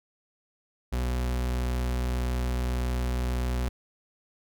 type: tone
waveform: 40% pulse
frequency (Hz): 61.74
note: B1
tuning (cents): 0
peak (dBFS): -25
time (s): 0.92-3.69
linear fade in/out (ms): 10
effects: none

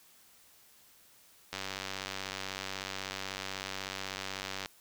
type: click train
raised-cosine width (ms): 0.2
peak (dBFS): -19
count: 302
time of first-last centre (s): 1.53-4.659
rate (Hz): 96.2
effects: white hiss -61 dBFS RMS until 4.8 s

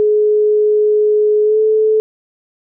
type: tone with pitch glide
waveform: sine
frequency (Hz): 422.9 to 434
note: G#4 to A4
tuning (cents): +31 to -24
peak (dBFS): -9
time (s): 0-2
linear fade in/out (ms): 0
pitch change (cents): +45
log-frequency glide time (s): 1.43-1.59
effects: none

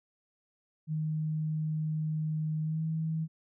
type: tone with pitch glide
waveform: sine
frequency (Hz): 155.56 to 159.75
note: D#3 to D#3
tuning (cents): 0 to +46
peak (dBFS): -29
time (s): 0.87-3.28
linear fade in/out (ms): 50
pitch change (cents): +46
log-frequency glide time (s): 2.62-2.83
effects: none

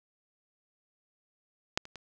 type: clicks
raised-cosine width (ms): 0.2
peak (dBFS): -9 / -29 / -26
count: 3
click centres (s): 1.775 / 1.854 / 1.957
effects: none

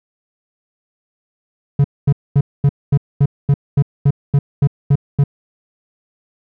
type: tone bursts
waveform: triangle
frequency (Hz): 141.1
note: C#3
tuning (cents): +31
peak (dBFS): -6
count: 13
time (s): 1.79-5.239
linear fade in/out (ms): 5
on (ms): 53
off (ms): 230
effects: none

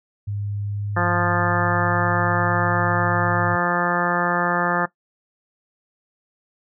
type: tone with pitch glide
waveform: sine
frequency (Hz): 102.1 to 106.81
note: G#2 to G#2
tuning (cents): -29 to +49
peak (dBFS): -24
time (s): 0.27-3.56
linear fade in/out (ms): 10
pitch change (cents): +78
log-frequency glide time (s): 0.73-2.47
type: harmonic tone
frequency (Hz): 175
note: F3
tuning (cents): +4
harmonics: 1 / 2 / 3 / 4 / 5 / 6 / 7 / 8 / 9 / 10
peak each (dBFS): -26 / -29 / -28 / -28 / -27 / -30 / -26 / -30 / -30 / -26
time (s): 0.96-4.86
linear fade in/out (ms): 10
effects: noise-tail reverb RT60 0.1 s tail -17 dB re dry

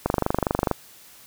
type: click train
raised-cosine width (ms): 1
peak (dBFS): -6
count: 17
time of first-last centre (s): 0.06-0.713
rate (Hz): 24.5
effects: white hiss -49 dBFS RMS until 1.26 s

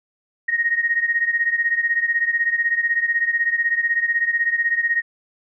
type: beating tone pair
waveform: sine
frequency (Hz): 1864.7 / 1880.7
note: A#6 / A#6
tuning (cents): 0 / +15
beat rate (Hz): 16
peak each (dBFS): -19 / -22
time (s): 0.48-5.02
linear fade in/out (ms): 10
effects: none

